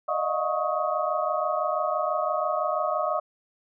sine tone cluster, 604 / 630 / 713 / 1105 / 1260 Hz, D5 / D#5 / F5 / C#6 / D#6, +48 / +21 / +36 / -6 / +21 cents, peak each -30 dBFS, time 0.08-3.2 s, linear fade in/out 10 ms, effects none

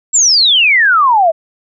sine exponential sweep, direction down, 7740 to 622 Hz, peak -6 dBFS, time 0.13-1.32 s, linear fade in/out 20 ms, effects none

